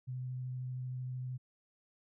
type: tone with vibrato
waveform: sine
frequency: 127.2 Hz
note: C3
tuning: 48 cents flat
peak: -37 dBFS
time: 0.07-1.38 s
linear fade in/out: 20 ms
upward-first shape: sine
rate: 13 Hz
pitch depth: 10 cents each way
effects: none